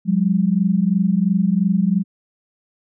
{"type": "tone pair together", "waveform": "sine", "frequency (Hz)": [179.49, 202.4], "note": ["F3", "G#3"], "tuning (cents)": [48, -44], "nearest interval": "major second", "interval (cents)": 208, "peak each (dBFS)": -17, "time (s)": [0.05, 2.04], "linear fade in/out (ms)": 50, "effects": []}